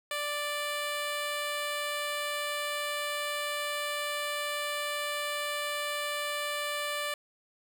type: tone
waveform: 10% pulse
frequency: 587.3 Hz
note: D5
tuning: in tune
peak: -23 dBFS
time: 0.11-7.14 s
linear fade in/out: 2 ms
effects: none